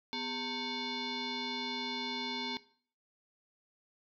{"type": "tone with frequency modulation", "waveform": "sine", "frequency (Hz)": 2217, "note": "C#7", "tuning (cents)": 0, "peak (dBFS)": -34, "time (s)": [0.13, 2.57], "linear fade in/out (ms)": 0, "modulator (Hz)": 656, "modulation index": 3.5, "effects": ["noise-tail reverb RT60 0.5 s tail -19 dB re dry"]}